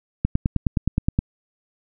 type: click train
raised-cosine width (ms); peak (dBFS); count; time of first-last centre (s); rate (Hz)
5; -6; 10; 0.25-1.189; 9.58
effects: none